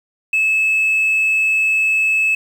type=tone; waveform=sine; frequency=2600 Hz; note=E7; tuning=24 cents flat; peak=-11 dBFS; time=0.33-2.35 s; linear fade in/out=5 ms; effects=tanh soft clip ceiling -11 dBFS + 7-bit